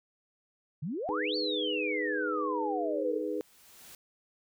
sine exponential two-way sweep, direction up then down, 133.4 to 4597 to 412.1 Hz, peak -32 dBFS, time 0.82-3.22 s, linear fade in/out 10 ms, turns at 1.36 s
sine chord, G# minor, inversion second, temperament equal, 311.1 / 415.3 / 493.9 Hz, D#4 / G#4 / B4, 0 / 0 / 0 cents, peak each -35 dBFS, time 1.09-3.41 s, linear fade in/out 0 ms
white noise with exponential growth, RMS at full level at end -49 dBFS, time 2.57-3.95 s, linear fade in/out 1 ms, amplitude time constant 300 ms
effects none

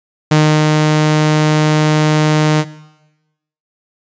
sawtooth tone with ADSR envelope, 153.4 Hz, D#3, 24 cents flat, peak -3 dBFS, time 0.31-2.65 s, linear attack 6 ms, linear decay 330 ms, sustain -2 dB, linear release 55 ms, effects noise-tail reverb RT60 1.0 s tail -17 dB re dry + resampled to 16000 Hz

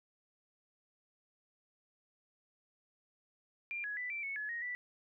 sine tone with pitch steps, 2387 / 1677 / 1985 / 2341 / 2206 / 1704 / 1874 / 1969 Hz, D7 / G#6 / B6 / D7 / C#7 / G#6 / A#6 / B6, +28 / +16 / +8 / -6 / -9 / +44 / +9 / -6 cents, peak -37 dBFS, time 3.71-4.75 s, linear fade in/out 0 ms, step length 130 ms, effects none

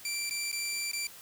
15% pulse tone with dropouts, 2349 Hz, D7, in tune, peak -25 dBFS, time 0.05-1.07 s, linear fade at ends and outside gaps 2 ms, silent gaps 0.296-0.308 / 0.516-0.527 / 0.915-0.932 s, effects white hiss -50 dBFS RMS until 1.21 s

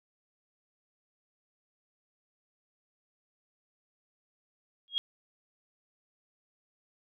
sine tone with exponential growth, 3275 Hz, G#7, 25 cents flat, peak -22 dBFS, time 4.88-4.98 s, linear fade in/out 0 ms, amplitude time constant 20 ms, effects none

